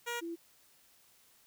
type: tone pair in turn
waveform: 10% pulse / sine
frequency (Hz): 475.5 / 336.2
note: A#4 / E4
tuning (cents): +34 / +34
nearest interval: tritone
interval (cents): 600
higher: first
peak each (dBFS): -27 / -37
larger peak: first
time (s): 0.06-0.21 / 0.21-0.36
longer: neither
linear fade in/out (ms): 20
effects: white hiss -65 dBFS RMS until 1.46 s